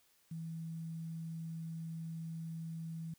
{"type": "tone with quantisation", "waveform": "sine", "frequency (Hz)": 163.3, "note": "E3", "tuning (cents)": -16, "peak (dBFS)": -40, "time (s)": [0.31, 3.14], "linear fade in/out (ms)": 5, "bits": 11, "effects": ["white hiss -71 dBFS RMS until 3.18 s"]}